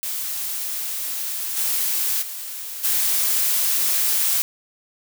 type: noise with level steps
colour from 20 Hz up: blue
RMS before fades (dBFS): -27 / -22 / -32 / -20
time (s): 0.03-4.42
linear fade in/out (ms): 0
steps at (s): 1.56 / 2.21 / 2.83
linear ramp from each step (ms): 20
effects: none